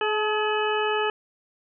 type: harmonic tone with a mistuned harmonic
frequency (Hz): 425.1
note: G#4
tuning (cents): +40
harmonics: 1 / 2 / 3 / 4 / 6 / 7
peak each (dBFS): -25 / -28 / -30 / -31 / -33 / -33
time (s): 0.01-1.1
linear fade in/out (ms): 2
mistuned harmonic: 2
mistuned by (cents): +25
effects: none